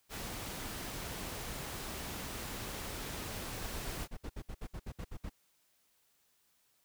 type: noise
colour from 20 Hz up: pink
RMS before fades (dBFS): -42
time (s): 0.09-4.08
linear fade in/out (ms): 50
type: noise bursts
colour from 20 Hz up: brown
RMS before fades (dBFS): -41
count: 14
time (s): 3.61-5.297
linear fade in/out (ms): 10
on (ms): 62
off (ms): 63
effects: white hiss -73 dBFS RMS until 6.84 s